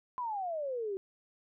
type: exponential sweep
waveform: sine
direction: down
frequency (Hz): 1026 to 376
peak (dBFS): -33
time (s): 0.18-0.97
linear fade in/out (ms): 0
effects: none